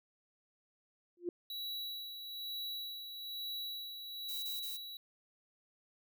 sine tone with exponential growth, 350.1 Hz, F4, 4 cents sharp, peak -30 dBFS, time 1.17-1.29 s, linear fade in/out 2 ms, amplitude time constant 25 ms
square tone with tremolo, 3916 Hz, B7, 15 cents flat, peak -39 dBFS, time 1.5-4.97 s, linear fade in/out 2 ms, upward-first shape sine, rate 1.1 Hz, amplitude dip 50%
violet noise bursts, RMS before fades -45 dBFS, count 3, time 4.28-4.772 s, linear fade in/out 10 ms, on 150 ms, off 21 ms
effects none

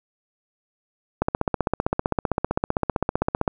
click train, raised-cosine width 1 ms, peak -6 dBFS, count 36, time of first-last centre 1.22-3.478 s, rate 15.5 Hz, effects none

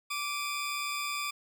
20% pulse tone pair together, 1165.2 / 2469 Hz, D6 / D#7, -14 / -14 cents, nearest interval octave + minor second, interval 1300 cents, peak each -29 / -32 dBFS, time 0.1-1.31 s, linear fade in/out 10 ms, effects none

